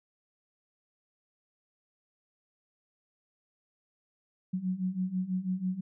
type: beating tone pair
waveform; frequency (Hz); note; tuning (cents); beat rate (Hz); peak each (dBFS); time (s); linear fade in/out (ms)
sine; 181.4 / 187.5; F#3 / F#3; -34 / +23; 6.1; -34 / -31; 4.53-5.81; 10
effects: none